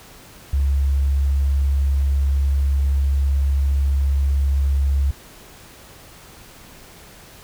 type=tone; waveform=sine; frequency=69.1 Hz; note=C#2; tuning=5 cents flat; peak=-15 dBFS; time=0.53-5.11 s; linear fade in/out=5 ms; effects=pink hiss -44 dBFS RMS until 7.43 s